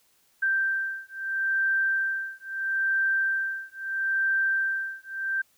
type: beating tone pair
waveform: sine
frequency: 1568 / 1568.76 Hz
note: G6 / G6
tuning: 0 / +1 cents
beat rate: 0.76 Hz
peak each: -27 dBFS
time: 0.42-5.42 s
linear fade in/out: 10 ms
effects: white hiss -65 dBFS RMS until 5.57 s